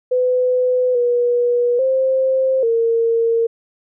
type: tone with pitch steps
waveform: sine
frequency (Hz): 503 / 483.8 / 526 / 459.5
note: B4 / B4 / C5 / A#4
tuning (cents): +32 / -36 / +9 / -25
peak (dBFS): -13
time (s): 0.11-3.47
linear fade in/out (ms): 10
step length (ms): 840
effects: none